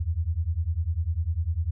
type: beating tone pair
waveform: sine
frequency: 77.78 / 87.78 Hz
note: D#2 / F2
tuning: 0 / +9 cents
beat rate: 10 Hz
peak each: -27 dBFS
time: 0-1.71 s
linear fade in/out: 10 ms
effects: none